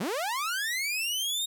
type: linear sweep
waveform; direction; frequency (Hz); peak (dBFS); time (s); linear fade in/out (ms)
sawtooth; up; 150 to 3755; -25; 0-1.46; 10
effects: none